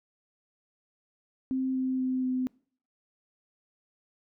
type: tone with pitch steps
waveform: sine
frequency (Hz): 261.6 / 259.6 / 257.7 / 255.8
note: C4 / C4 / C4 / C4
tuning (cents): 0 / -13 / -26 / -39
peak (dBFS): -26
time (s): 1.51-2.47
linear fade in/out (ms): 0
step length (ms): 240
effects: noise-tail reverb RT60 0.5 s tail -24 dB re dry